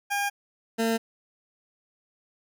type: tone pair in turn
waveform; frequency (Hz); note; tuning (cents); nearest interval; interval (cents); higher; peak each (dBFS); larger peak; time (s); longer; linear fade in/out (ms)
20% pulse; 808 / 226.7; G#5 / A#3; -48 / -48; octave + minor seventh; 2200; first; -20 / -18; second; 0.1-0.3 / 0.78-0.98; neither; 20
effects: none